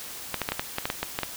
clicks, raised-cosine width 0.3 ms, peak -10 dBFS, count 11, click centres 0.343 / 0.417 / 0.489 / 0.52 / 0.595 / 0.784 / 0.855 / 0.901 / 1.03 / 1.189 / 1.233 s, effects white hiss -39 dBFS RMS until 1.36 s

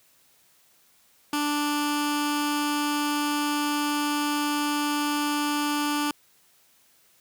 15% pulse tone with notch filter, 293.7 Hz, D4, in tune, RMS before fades -26 dBFS, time 1.33-6.11 s, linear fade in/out 2 ms, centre 610 Hz, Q 1.4, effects white hiss -61 dBFS RMS until 7.2 s + high-pass 60 Hz 12 dB/octave

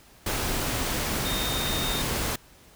sine tone in noise, 3681 Hz, A#7, 23 cents flat, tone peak -31 dBFS, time 1.25-2.02 s, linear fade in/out 5 ms, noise pink, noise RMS -28 dBFS, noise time 0.26-2.36 s, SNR -6 dB, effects pink hiss -54 dBFS RMS until 2.75 s

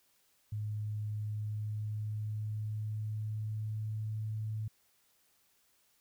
sine tone with pitch glide, 106 to 108.6 Hz, G#2 to A2, +36 to -22 cents, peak -34 dBFS, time 0.52-4.68 s, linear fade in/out 5 ms, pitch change +42 cents, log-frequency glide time 1.19-4.34 s, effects white hiss -71 dBFS RMS until 6 s

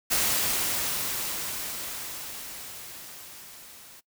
white noise with level ramp, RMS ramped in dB -24 to -49 dBFS, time 0.1-4.01 s, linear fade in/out 20 ms, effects noise-tail reverb RT60 0.1 s tail -20 dB re dry

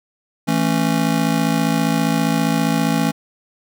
square chord, A major, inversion second, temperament just, 165 / 220 / 275 Hz, E3 / A3 / C#4, +2 / 0 / -14 cents, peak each -21 dBFS, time 0.47-3.12 s, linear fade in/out 20 ms, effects none

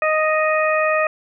harmonic tone, 622.3 Hz, D#5, in tune, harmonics 1 / 2 / 3 / 4, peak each -18 / -21 / -23 / -24 dBFS, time 0.02-1.07 s, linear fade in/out 2 ms, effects none

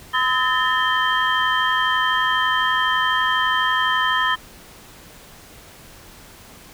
sine tone cluster, 1018 / 1281 / 1712 / 1804 / 3149 Hz, C6 / E6 / A6 / A6 / G7, -48 / -50 / -48 / +43 / +7 cents, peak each -21 / -23 / -29 / -21 / -24 dBFS, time 0.13-4.36 s, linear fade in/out 20 ms, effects tanh soft clip ceiling -6 dBFS + pink hiss -44 dBFS RMS until 6.73 s

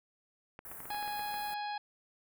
clicks, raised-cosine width 0.5 ms, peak -31 dBFS, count 10, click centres 0.591 / 0.716 / 0.804 / 0.855 / 0.904 / 0.946 / 1.027 / 1.078 / 1.194 / 1.342 s
white band-stop noise, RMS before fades -47 dBFS, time 0.65-1.54 s, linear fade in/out 0 ms, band 1700 to 10000 Hz, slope 24 dB/octave
harmonic tone, 830.6 Hz, G#5, in tune, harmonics 1 / 2 / 3 / 4 / 5 / 6, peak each -36 / -45 / -49 / -51 / -48 / -55 dBFS, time 0.9-1.78 s, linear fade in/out 5 ms
effects none

